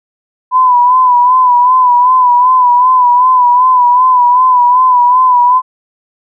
sine tone with vibrato, 997 Hz, B5, 16 cents sharp, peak -4 dBFS, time 0.51-5.62 s, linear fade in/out 50 ms, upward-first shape sine, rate 2.6 Hz, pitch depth 51 cents each way, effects none

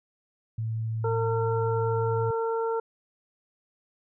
sine tone, 111.8 Hz, A2, 28 cents sharp, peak -27 dBFS, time 0.58-2.31 s, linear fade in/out 5 ms
harmonic tone, 454.6 Hz, A#4, 43 cents flat, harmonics 1 / 2 / 3, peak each -26 / -32 / -36 dBFS, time 1.04-2.8 s, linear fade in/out 5 ms
effects none

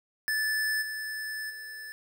square tone with level steps, 1745 Hz, A6, 15 cents flat, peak -27 / -34 / -40 dBFS, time 0.28-1.92 s, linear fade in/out 0 ms, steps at 0.81 / 1.49 s, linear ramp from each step 20 ms, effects 10-bit

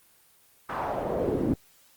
brown noise with band-pass filter sweep, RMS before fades -28 dBFS, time 0.69-1.54 s, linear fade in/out 5 ms, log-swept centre 1200 to 270 Hz, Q 2.7, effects white hiss -60 dBFS RMS until 1.96 s + Opus 24 kbps

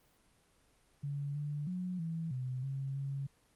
sine tone with pitch steps, 142.4 / 146.8 / 181.6 / 163.9 / 127.9 / 135.9 / 138 Hz, C#3 / D3 / F#3 / E3 / C3 / C#3 / C#3, +47 / 0 / -32 / -10 / -39 / -34 / -7 cents, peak -35 dBFS, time 1.03-3.27 s, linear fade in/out 10 ms, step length 320 ms, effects pink hiss -69 dBFS RMS until 3.55 s + Opus 24 kbps

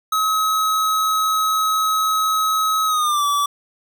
square tone with pitch glide, 1279 to 1152.7 Hz, D#6 to D6, +47 to -33 cents, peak -17 dBFS, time 0.12-3.46 s, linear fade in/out 5 ms, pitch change -180 cents, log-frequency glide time 2.87-3.25 s, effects none

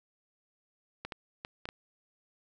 clicks, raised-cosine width 0.3 ms, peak -22 dBFS, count 5, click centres 1.05 / 1.122 / 1.449 / 1.655 / 1.689 s, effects none

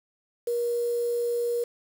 sine tone with quantisation, 475.7 Hz, A#4, 35 cents sharp, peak -24 dBFS, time 0.47-1.64 s, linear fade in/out 5 ms, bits 7, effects none

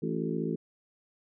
harmonic tone with a mistuned harmonic, 55 Hz, A1, in tune, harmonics 3 / 4 / 5 / 6 / 7 / 8, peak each -34 / -35 / -36 / -37 / -37 / -38 dBFS, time 0.02-0.56 s, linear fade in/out 10 ms, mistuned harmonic 6, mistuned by +73 cents, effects none

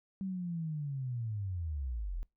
sine linear sweep, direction down, 194.9 to 36.71 Hz, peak -34 dBFS, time 0.21-2.23 s, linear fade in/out 0 ms, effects noise-tail reverb RT60 0.2 s tail -24 dB re dry

